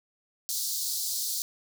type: high-pass noise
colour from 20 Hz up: pink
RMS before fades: -31 dBFS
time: 0.49-1.42 s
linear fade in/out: 0 ms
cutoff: 4100 Hz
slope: 48 dB/octave
effects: none